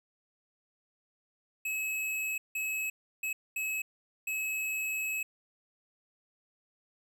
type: tone bursts at uneven times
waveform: square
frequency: 2575 Hz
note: E7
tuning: 41 cents flat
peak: -32 dBFS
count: 5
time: 1.65-2.38 / 2.55-2.9 / 3.23-3.33 / 3.56-3.82 / 4.27-5.23 s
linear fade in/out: 5 ms
effects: none